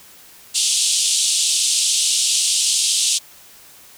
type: band-pass noise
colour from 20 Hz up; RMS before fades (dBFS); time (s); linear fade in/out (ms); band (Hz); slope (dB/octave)
white; -18; 0.54-3.19; 20; 2900 to 9400; 48
effects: white hiss -45 dBFS RMS until 3.97 s